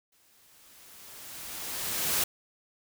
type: noise with exponential growth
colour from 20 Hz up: white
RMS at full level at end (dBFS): -26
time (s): 0.12-2.24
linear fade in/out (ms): 5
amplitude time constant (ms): 460
effects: none